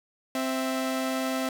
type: tone pair together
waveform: sawtooth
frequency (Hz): 261.6 / 659.2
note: C4 / E5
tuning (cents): 0 / 0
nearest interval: octave + major third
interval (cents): 1600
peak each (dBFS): -24 / -28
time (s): 0.35-1.49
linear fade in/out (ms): 2
effects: none